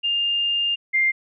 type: tone pair in turn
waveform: sine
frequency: 2809 / 2104 Hz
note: F7 / C7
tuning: +9 / +9 cents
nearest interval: perfect fourth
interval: 500 cents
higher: first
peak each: -19 / -16 dBFS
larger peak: second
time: 0.03-0.76 / 0.93-1.12 s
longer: first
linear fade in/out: 20 ms
effects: none